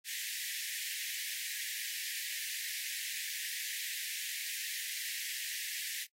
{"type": "high-pass noise", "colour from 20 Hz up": "pink", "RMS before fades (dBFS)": -40, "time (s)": [0.04, 6.07], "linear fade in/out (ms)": 50, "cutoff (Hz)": 1700, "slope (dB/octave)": 96, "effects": ["noise-tail reverb RT60 0.1 s tail -22 dB re dry", "AAC 48 kbps"]}